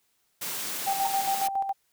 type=high-pass noise; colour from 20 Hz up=white; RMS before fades=-33 dBFS; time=0.41-1.48 s; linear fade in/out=10 ms; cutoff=120 Hz; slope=96 dB/octave
type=tone with tremolo; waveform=sine; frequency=784 Hz; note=G5; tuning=in tune; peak=-23 dBFS; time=0.86-1.73 s; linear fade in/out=20 ms; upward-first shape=square; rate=7.2 Hz; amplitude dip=55%
type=tone with exponential decay; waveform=sine; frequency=909 Hz; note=A#5; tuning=44 cents flat; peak=-26 dBFS; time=1.05-1.14 s; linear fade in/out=2 ms; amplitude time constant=19 ms
effects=white hiss -71 dBFS RMS until 1.92 s